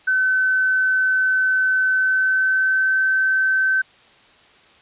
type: tone with pitch glide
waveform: sine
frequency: 1522 to 1538.8 Hz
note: F#6 to G6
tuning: +48 to -33 cents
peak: -15 dBFS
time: 0.07-3.82 s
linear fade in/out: 10 ms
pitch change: +19 cents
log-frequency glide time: 1.91-3 s
effects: white hiss -51 dBFS RMS until 4.81 s + resampled to 8000 Hz